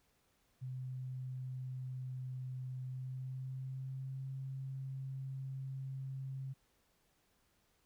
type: tone with pitch glide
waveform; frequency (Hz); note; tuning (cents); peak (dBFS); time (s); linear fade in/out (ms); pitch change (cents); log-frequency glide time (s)
sine; 128.6 to 133.67; C3 to C3; -30 to +37; -40; 0.61-6.54; 20; +67; 2.85-4.29
effects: pink hiss -75 dBFS RMS until 7.85 s

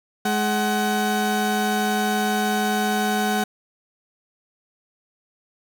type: tone pair together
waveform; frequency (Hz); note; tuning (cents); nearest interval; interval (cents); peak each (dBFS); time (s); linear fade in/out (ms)
30% pulse; 210.6 / 750; G#3 / F#5; +24 / +23; octave + minor seventh; 2199; -20; 0.25-3.44; 5
effects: none

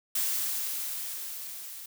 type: noise with level ramp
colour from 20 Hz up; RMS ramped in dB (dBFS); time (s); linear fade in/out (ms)
blue; -28 to -43; 0.15-1.86; 5
effects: none

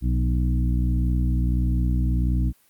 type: harmonic tone with a mistuned harmonic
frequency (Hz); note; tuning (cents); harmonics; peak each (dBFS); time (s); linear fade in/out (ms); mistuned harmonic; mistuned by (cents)
61.5; B1; -7; 1 / 2 / 3 / 4 / 5; -20 / -26 / -30 / -32 / -34; 0.01-2.53; 50; 3; -25
effects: white hiss -60 dBFS RMS until 2.69 s + Opus 32 kbps

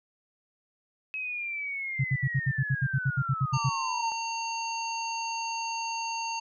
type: linear sweep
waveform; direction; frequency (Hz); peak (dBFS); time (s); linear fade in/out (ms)
sine; down; 2564 to 883; -31; 1.14-4.12; 0
type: tone bursts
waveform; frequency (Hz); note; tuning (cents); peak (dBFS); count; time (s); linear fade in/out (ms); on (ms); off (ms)
sine; 133.5; C3; +35; -22; 15; 1.99-3.695; 10; 53; 65
type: harmonic tone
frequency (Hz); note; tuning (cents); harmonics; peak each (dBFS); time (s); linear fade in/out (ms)
915; A#5; -32; 1 / 3 / 5 / 7; -32 / -37 / -39 / -40; 3.53-6.4; 10
effects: none

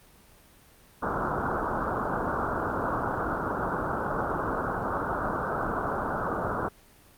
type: low-pass noise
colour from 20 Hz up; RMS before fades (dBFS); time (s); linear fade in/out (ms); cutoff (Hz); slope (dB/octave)
white; -29; 1.02-6.69; 10; 1500; 96
effects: pink hiss -56 dBFS RMS until 7.17 s + Opus 32 kbps

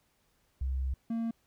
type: tone pair in turn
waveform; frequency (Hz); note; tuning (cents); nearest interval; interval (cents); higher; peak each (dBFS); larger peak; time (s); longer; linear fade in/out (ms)
sine / triangle; 65.7 / 228.9; C2 / A#3; +8 / -31; octave + minor seventh; 2161; second; -29 / -28; second; 0.61-0.94 / 1.1-1.31; first; 5
effects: pink hiss -72 dBFS RMS until 1.46 s

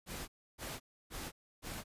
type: noise bursts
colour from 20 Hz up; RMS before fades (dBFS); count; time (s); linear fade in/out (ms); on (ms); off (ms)
pink; -43; 4; 0.06-1.84; 50; 220; 300
effects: resampled to 32000 Hz

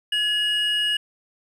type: tone pair together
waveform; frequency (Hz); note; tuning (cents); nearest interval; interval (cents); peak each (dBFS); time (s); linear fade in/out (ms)
triangle; 1690.3 / 2882; G#6 / F#7; +30 / -46; major sixth; 924; -26 / -19; 0.12-0.97; 5
effects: none

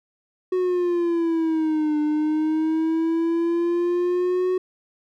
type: exponential two-way sweep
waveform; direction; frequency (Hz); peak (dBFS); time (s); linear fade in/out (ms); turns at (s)
triangle; down then up; 370 to 299.8 to 370; -17; 0.52-4.58; 5; 1.99
effects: none

